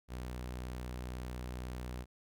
sawtooth tone, 62 Hz, B1, 7 cents sharp, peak -36 dBFS, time 0.08-2.06 s, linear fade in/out 50 ms, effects none

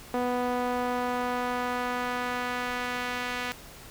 sawtooth tone with band-pass filter sweep, 246.9 Hz, B3, in tune, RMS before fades -30 dBFS, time 0.14-3.52 s, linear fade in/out 0 ms, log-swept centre 660 to 2200 Hz, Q 0.99, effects pink hiss -47 dBFS RMS until 3.9 s

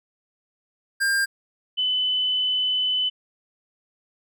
square / sine tone pair in turn, 1600 / 3013 Hz, G6 / F#7, +35 / +31 cents, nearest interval major seventh, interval 1096 cents, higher second, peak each -20 dBFS, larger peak neither, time 1-1.26 / 1.77-3.1 s, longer second, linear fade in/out 20 ms, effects none

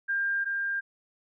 sine tone pair in turn, 1599 / 1599 Hz, G6 / G6, +34 / +34 cents, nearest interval unison, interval 0 cents, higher neither, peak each -25 / -27 dBFS, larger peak first, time 0.08-0.45 / 0.45-0.81 s, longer first, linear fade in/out 20 ms, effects none

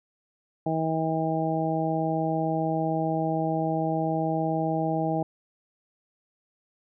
harmonic tone, 160.4 Hz, E3, 47 cents flat, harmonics 1 / 2 / 3 / 4 / 5, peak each -29 / -29 / -34 / -30 / -30 dBFS, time 0.66-5.23 s, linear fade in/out 5 ms, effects none

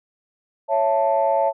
sine chord, A major, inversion first, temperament equal with one note detuned, 554.4 / 664.2 / 880 Hz, C#5 / E5 / A5, 0 / +13 / 0 cents, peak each -20 dBFS, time 0.68-1.53 s, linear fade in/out 50 ms, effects tanh soft clip ceiling -8 dBFS

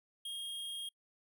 square tone, 3246 Hz, G#7, 40 cents flat, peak -40 dBFS, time 0.25-0.89 s, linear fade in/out 5 ms, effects noise-tail reverb RT60 0.1 s tail -26 dB re dry

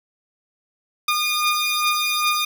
15% pulse beating tone pair, 1215 / 1217.5 Hz, D#6 / D#6, -42 / -38 cents, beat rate 2.5 Hz, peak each -18 / -14 dBFS, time 1.08-2.45 s, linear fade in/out 5 ms, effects none

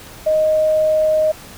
sine tone, 622.3 Hz, D#5, in tune, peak -12 dBFS, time 0.26-1.32 s, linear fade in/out 10 ms, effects pink hiss -38 dBFS RMS until 1.57 s

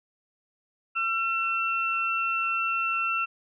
sine tone pair together, 1349 / 2698 Hz, E6 / E7, +40 / +40 cents, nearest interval octave, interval 1200 cents, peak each -27 dBFS, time 0.95-3.26 s, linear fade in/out 20 ms, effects none

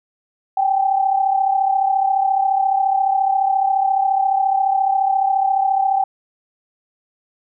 sine tone pair together, 774 / 808.4 Hz, G5 / G#5, -22 / -47 cents, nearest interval minor second, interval 75 cents, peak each -15 / -21 dBFS, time 0.57-6.04 s, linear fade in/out 5 ms, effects none

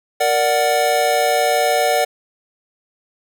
square chord, Bb augmented, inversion none, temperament equal, 466.2 / 587.3 / 740 Hz, Bb4 / D5 / F#5, 0 / 0 / 0 cents, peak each -22 / -19 / -18 dBFS, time 0.2-2.05 s, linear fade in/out 10 ms, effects none

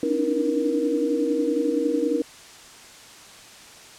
sine tone cluster, 266.2 / 289.7 / 300.6 / 324.6 / 474.3 Hz, C4 / D4 / D4 / E4 / A#4, +30 / -24 / +40 / -27 / +30 cents, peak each -30 / -28 / -26 / -28 / -24 dBFS, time 0.03-2.22 s, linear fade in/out 2 ms, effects white hiss -45 dBFS RMS until 3.98 s + low-pass 8000 Hz 12 dB/octave

